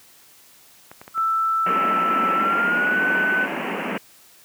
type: clicks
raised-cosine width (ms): 0.5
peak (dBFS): -24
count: 9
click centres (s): 0.915 / 1.015 / 1.079 / 1.178 / 2.58 / 2.636 / 2.717 / 2.776 / 3.173
type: tone with pitch glide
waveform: sine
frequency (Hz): 1325 to 1504.5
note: E6 to F#6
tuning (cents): +9 to +28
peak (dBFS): -18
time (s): 1.14-3.48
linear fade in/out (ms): 50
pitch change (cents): +219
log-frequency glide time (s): 2.34-3.01
type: band-pass noise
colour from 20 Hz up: pink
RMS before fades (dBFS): -27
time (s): 1.66-3.98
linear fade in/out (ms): 5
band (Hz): 170 to 2900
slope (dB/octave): 96
effects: white hiss -51 dBFS RMS until 4.44 s + high-pass 80 Hz 12 dB/octave